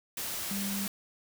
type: tone in noise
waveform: sine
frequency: 198.8 Hz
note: G3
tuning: 25 cents sharp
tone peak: -33 dBFS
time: 0.51-0.87 s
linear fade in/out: 2 ms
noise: white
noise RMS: -36 dBFS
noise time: 0.17-0.88 s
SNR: 0 dB
effects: none